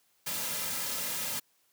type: noise with comb filter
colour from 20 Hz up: white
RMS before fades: -34 dBFS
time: 0.26-1.4 s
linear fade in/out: 10 ms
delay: 2.7 ms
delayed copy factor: -0.55
effects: white hiss -70 dBFS RMS until 1.72 s + high-pass 100 Hz 12 dB/octave